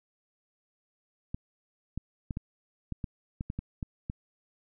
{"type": "clicks", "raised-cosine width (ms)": 5, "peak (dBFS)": -21, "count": 11, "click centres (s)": [1.345, 1.976, 2.308, 2.371, 2.923, 3.042, 3.409, 3.501, 3.59, 3.828, 4.099], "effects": []}